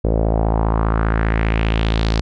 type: tone with low-pass filter sweep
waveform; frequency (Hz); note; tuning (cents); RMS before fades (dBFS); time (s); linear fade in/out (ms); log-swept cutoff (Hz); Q
sawtooth; 55; A1; 0; -17; 0.04-2.21; 5; 500 to 4900; 2.6
effects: none